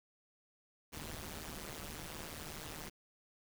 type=noise with amplitude modulation; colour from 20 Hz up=pink; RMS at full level=-42 dBFS; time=0.92-2.9 s; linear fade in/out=20 ms; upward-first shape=sine; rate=155 Hz; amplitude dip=100%; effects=none